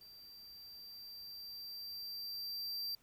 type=tone with level ramp; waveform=square; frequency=4699 Hz; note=D8; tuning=in tune; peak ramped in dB=-55 to -38 dBFS; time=0.01-2.95 s; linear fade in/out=2 ms; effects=pink hiss -70 dBFS RMS until 3.02 s